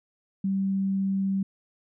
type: tone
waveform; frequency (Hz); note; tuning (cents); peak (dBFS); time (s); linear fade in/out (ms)
sine; 194; G3; -18; -23; 0.44-1.43; 5
effects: none